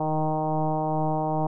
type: tone with frequency modulation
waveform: sine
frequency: 466.2 Hz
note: A#4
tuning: in tune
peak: -22 dBFS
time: 0-1.47 s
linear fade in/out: 5 ms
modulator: 155 Hz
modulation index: 2.9
effects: none